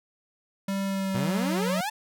square tone with pitch glide, 195.6 to 184.73 Hz, G3 to F#3, -4 to -3 cents, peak -27 dBFS, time 0.68-1.81 s, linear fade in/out 5 ms, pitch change -99 cents, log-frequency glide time 0.85-1.68 s
sawtooth exponential sweep, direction up, 113.5 to 905 Hz, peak -24 dBFS, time 1.14-1.9 s, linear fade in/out 10 ms
effects none

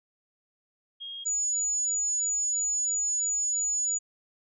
sine tone pair in turn, 3256 / 6899 Hz, G#7 / A8, -35 / -35 cents, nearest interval octave + minor second, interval 1300 cents, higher second, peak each -36 / -25 dBFS, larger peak second, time 1-1.25 / 1.25-3.99 s, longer second, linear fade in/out 20 ms, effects none

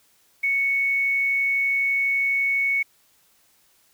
sine tone with quantisation, 2217 Hz, C#7, in tune, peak -19 dBFS, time 0.43-2.83 s, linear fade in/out 10 ms, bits 8, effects white hiss -61 dBFS RMS until 3.93 s

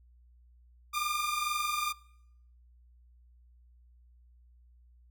sawtooth tone pair together, 1190.8 / 1213 Hz, D6 / D#6, +24 / -44 cents, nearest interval unison, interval 32 cents, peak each -29 / -29 dBFS, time 0.93-1.93 s, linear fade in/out 20 ms, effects noise-tail reverb RT60 0.8 s tail -24 dB re dry + added 60 Hz sine -57 dBFS peak until 5.1 s

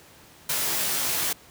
white noise with comb filter, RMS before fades -26 dBFS, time 0.49-1.33 s, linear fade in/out 5 ms, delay 17 ms, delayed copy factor -0.9, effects pink hiss -51 dBFS RMS until 1.5 s + high-pass 80 Hz 12 dB/octave

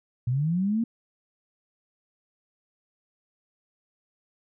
sine linear sweep, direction up, 116.54 to 235.6 Hz, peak -22 dBFS, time 0.27-0.84 s, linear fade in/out 5 ms, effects none

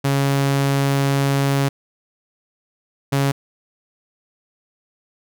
sawtooth tone pair in turn, 138.59 / 138.59 Hz, C#3 / C#3, 0 / 0 cents, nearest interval unison, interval 0 cents, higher neither, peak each -12 dBFS, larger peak neither, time 0.04-1.69 / 3.12-3.32 s, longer first, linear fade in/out 10 ms, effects none

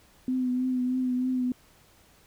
sine tone with vibrato, 253.5 Hz, B3, 45 cents sharp, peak -24 dBFS, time 0.28-1.52 s, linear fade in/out 2 ms, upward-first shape triangle, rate 3.2 Hz, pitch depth 34 cents each way, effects pink hiss -59 dBFS RMS until 2.26 s

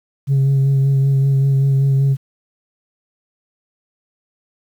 sine tone with vibrato, 136.6 Hz, C#3, 25 cents flat, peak -9 dBFS, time 0.27-2.17 s, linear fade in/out 50 ms, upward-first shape sine, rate 5.2 Hz, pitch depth 20 cents each way, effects tanh soft clip ceiling -10 dBFS + 8-bit

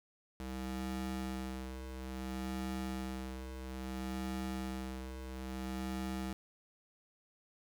25% pulse ring-modulated tone, 129.6 Hz, C3, 16 cents flat, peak -32 dBFS, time 0.4-6.33 s, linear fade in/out 0 ms, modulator 65.1 Hz, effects none

